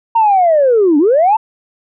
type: linear two-way sweep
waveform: sine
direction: down then up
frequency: 932.3 to 278.4 to 912 Hz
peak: -6 dBFS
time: 0.15-1.37 s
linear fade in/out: 10 ms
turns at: 0.98 s
effects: tanh soft clip ceiling -3 dBFS